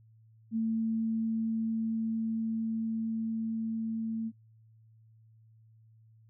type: tone with level ramp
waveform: sine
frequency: 223.9 Hz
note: A3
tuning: 30 cents sharp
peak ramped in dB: -27 to -31 dBFS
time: 0.51-4.32 s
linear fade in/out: 50 ms
effects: noise-tail reverb RT60 0.1 s tail -23 dB re dry + added 111 Hz sine -57 dBFS peak until 6.29 s